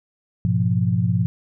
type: chord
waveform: sine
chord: F diminished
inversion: first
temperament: equal with one note detuned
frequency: 103.83 / 122.26 / 174.61 Hz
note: Ab2 / Cb3 / F3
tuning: 0 / -17 / 0 cents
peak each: -21 dBFS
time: 0.45-1.26 s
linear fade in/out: 0 ms
effects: none